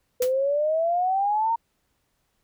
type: exponential sweep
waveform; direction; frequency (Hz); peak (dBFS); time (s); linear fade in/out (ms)
sine; up; 493.5 to 932.3; -20; 0.2-1.56; 10
type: noise with exponential decay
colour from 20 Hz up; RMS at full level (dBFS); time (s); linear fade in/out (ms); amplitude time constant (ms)
white; -27; 0.22-0.33; 2; 23
effects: pink hiss -72 dBFS RMS until 2.43 s